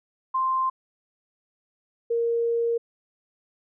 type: tone pair in turn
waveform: sine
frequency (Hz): 1046.5 / 466.2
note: C6 / A#4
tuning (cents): 0 / 0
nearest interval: octave + major second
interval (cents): 1400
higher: first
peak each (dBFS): -21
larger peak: neither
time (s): 0.34-0.7 / 2.1-2.78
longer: second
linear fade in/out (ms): 10
effects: none